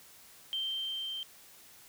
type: tone with level ramp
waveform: sine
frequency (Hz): 3136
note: G7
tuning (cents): 0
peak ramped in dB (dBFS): -31 to -36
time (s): 0.53-1.23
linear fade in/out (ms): 0
effects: white hiss -56 dBFS RMS until 1.88 s